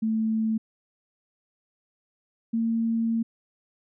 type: tone pair in turn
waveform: sine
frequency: 220.9 / 227.8 Hz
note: A3 / A#3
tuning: +7 / -40 cents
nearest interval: minor second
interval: 53 cents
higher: second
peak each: -22 dBFS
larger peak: neither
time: 0.02-0.58 / 2.53-3.23 s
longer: second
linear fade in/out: 10 ms
effects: none